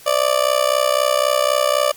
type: tone with amplitude modulation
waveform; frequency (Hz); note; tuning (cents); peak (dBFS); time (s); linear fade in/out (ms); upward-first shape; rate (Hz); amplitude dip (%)
30% pulse; 587.3; D5; 0; -8; 0.06-1.92; 10; sine; 63.9; 90
effects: white hiss -43 dBFS RMS until 1.96 s + MP3 96 kbps